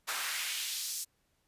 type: noise with high-pass filter sweep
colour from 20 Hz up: pink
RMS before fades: -36 dBFS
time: 0.07-1.05 s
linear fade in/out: 20 ms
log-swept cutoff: 1100 to 6700 Hz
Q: 1.3
effects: pink hiss -75 dBFS RMS until 1.47 s + resampled to 32000 Hz